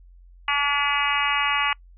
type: harmonic tone with a mistuned harmonic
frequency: 286.3 Hz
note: D4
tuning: 44 cents flat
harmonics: 3 / 4 / 5 / 6 / 7 / 8 / 9 / 10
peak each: -29 / -25 / -31 / -31 / -27 / -29 / -29 / -28 dBFS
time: 0.48-1.73 s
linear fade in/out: 2 ms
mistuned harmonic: 9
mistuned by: -23 cents
effects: noise-tail reverb RT60 0.1 s tail -26 dB re dry + added 44 Hz sine -46 dBFS peak until 1.97 s